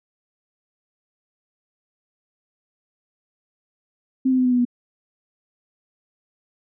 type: tone with pitch steps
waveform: sine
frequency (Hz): 261.6 / 257.8 / 254.2 / 250.5 / 246.9 / 243.4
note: C4 / C4 / C4 / B3 / B3 / B3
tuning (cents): 0 / -26 / -50 / +25 / 0 / -25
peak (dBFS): -15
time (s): 4.25-4.652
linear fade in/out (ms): 10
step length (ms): 67
effects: none